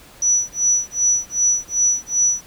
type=tone with tremolo; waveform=sine; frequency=5910 Hz; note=F#8; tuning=3 cents flat; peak=-12 dBFS; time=0.22-2.41 s; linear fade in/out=2 ms; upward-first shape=sine; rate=2.6 Hz; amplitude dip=100%; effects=pink hiss -45 dBFS RMS until 2.46 s